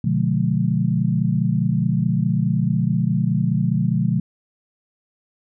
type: chord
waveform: sine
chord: B diminished seventh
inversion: none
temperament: just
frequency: 123.47 / 148.16 / 177.8 / 213.4 Hz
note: B2 / D3 / F3 / Ab3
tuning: 0 / +16 / +31 / +47 cents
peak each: -22 / -22 / -21 / -24 dBFS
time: 0.04-4.2 s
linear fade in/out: 5 ms
effects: none